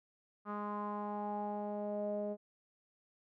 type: tone with low-pass filter sweep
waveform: sawtooth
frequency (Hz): 207.2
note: G#3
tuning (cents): -4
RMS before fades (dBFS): -39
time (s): 0.45-2.37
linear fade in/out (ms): 50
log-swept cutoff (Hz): 1200 to 560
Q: 6.1
effects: none